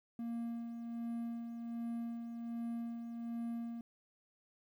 triangle tone with tremolo, 233.1 Hz, A#3, in tune, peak -35 dBFS, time 0.19-3.81 s, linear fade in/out 2 ms, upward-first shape sine, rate 1.3 Hz, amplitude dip 45%, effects 12-bit

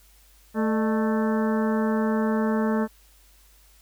harmonic tone with a mistuned harmonic, 220 Hz, A3, in tune, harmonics 1 / 2 / 3 / 4 / 5 / 6 / 7 / 8, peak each -22 / -28 / -32 / -34 / -36 / -38 / -39 / -40 dBFS, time 0.54-2.88 s, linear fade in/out 50 ms, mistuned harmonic 3, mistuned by -130 cents, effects added 50 Hz sine -55 dBFS peak until 3.81 s + white hiss -58 dBFS RMS until 3.81 s

